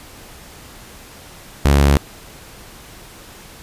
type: tone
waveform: sawtooth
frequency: 70.6 Hz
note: C#2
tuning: 32 cents sharp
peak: -6 dBFS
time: 1.65-1.97 s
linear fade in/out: 0 ms
effects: pink hiss -40 dBFS RMS until 3.62 s + resampled to 32000 Hz